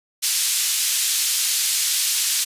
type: band-pass noise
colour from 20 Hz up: white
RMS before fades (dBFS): -21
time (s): 0.22-2.45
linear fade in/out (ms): 20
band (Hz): 3100 to 10000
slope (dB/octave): 12
effects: resampled to 32000 Hz